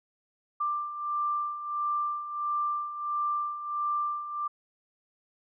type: beating tone pair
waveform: sine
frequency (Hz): 1182 / 1183.5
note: D6 / D6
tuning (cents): +11 / +13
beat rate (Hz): 1.5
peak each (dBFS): -35 / -29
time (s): 0.6-4.48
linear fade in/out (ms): 10
effects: none